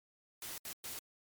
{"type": "noise bursts at uneven times", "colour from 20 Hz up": "white", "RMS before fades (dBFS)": -44, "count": 3, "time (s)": [[0.42, 0.58], [0.65, 0.73], [0.84, 0.99]], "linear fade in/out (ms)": 2, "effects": ["MP3 96 kbps"]}